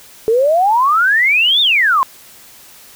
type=exponential two-way sweep; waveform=sine; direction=up then down; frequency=430.2 to 3700 to 1013 Hz; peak=-9 dBFS; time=0.28-2.03 s; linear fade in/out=0 ms; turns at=1.61 s; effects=white hiss -41 dBFS RMS until 2.95 s